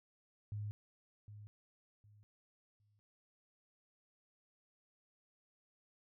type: tone with echo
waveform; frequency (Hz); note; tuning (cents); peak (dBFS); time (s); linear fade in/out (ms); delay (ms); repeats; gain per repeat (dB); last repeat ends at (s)
sine; 104.4; G#2; +10; -39; 0.52-0.71; 0; 760; 3; -11; 2.99
effects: none